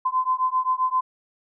sine beating tone pair, 1023 / 1030.6 Hz, C6 / C6, -39 / -27 cents, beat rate 7.6 Hz, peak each -23 dBFS, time 0.05-1.01 s, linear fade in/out 10 ms, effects none

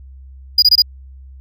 triangle tone bursts, 4900 Hz, D#8, 27 cents flat, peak -5 dBFS, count 4, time 0.58-0.821 s, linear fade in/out 5 ms, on 43 ms, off 23 ms, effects added 66 Hz sine -35 dBFS peak until 1.4 s

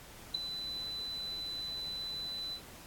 sine tone with ADSR envelope, 4000 Hz, B7, 21 cents sharp, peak -25 dBFS, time 0.34-2.61 s, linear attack 10 ms, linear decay 5 ms, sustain -12 dB, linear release 76 ms, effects pink hiss -52 dBFS RMS until 2.86 s + AAC 64 kbps

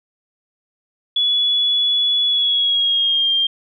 sine tone with pitch glide, 3405 to 3195 Hz, G#7 to G7, +42 to +32 cents, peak -14 dBFS, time 1.16-3.47 s, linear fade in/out 5 ms, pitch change -110 cents, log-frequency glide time 2.25-3.32 s, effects none

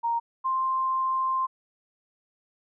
sine tone pair in turn, 932.3 / 1049 Hz, A#5 / C6, 0 / +4 cents, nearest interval major second, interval 204 cents, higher second, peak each -23 dBFS, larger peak neither, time 0.03-0.2 / 0.44-1.47 s, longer second, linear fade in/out 20 ms, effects none

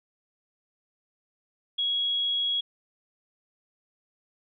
sine tone, 3322 Hz, G#7, in tune, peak -24 dBFS, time 1.78-2.61 s, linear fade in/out 10 ms, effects none

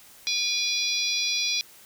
harmonic tone with a mistuned harmonic, 811 Hz, G#5, 41 cents flat, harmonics 3 / 4 / 5 / 6 / 7, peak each -30 / -30 / -30 / -30 / -30 dBFS, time 0.27-1.61 s, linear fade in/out 0 ms, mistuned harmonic 4, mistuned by +83 cents, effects white hiss -51 dBFS RMS until 1.85 s

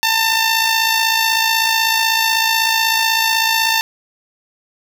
10% pulse tone with amplitude modulation, 897 Hz, A5, 33 cents sharp, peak -3 dBFS, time 0.03-3.81 s, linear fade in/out 0 ms, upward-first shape sine, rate 56.1 Hz, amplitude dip 45%, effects none

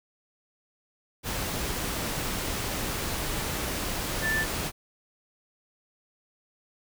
sine tone in noise, 1763 Hz, A6, 3 cents sharp, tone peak -25 dBFS, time 4.21-4.46 s, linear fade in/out 50 ms, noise pink, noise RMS -31 dBFS, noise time 1.23-4.72 s, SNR +3 dB, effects none

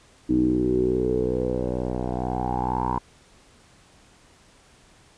10% pulse tone with low-pass filter sweep, 62.2 Hz, B1, 13 cents sharp, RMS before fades -24 dBFS, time 0.29-2.99 s, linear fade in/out 10 ms, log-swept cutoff 300 to 980 Hz, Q 8.4, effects pink hiss -55 dBFS RMS until 5.17 s + resampled to 22050 Hz

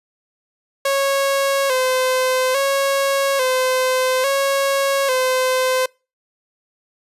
sawtooth tone with vibrato, 532 Hz, C5, 29 cents sharp, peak -12 dBFS, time 0.85-5.86 s, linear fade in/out 5 ms, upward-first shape square, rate 0.59 Hz, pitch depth 59 cents each way, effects noise-tail reverb RT60 0.3 s tail -26 dB re dry + resampled to 32000 Hz

